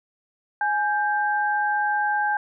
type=tone pair together; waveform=sine; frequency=835 / 1576.3 Hz; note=G#5 / G6; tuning=+9 / +9 cents; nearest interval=major seventh; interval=1100 cents; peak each=-22 / -24 dBFS; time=0.61-2.37 s; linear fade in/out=2 ms; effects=none